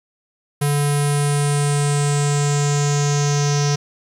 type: tone with low-pass filter sweep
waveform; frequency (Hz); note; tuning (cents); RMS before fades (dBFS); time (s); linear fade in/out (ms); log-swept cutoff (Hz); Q
square; 144.6; D3; -27; -18; 0.61-3.76; 10; 11000 to 5800; 6.4
effects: 8-bit